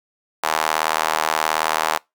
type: tone with high-pass filter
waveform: sawtooth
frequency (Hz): 78.7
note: D#2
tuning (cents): +20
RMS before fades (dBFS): -21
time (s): 0.43-1.98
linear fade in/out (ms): 10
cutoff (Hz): 890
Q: 1.9
effects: noise-tail reverb RT60 0.2 s tail -24 dB re dry